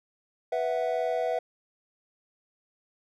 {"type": "chord", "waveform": "triangle", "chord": "B suspended fourth", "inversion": "none", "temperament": "just", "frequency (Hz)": [493.9, 658.5, 740.8], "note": ["B4", "E5", "F#5"], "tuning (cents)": [0, -2, 2], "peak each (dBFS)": [-28, -27, -30], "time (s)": [0.52, 1.39], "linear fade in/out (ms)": 5, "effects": []}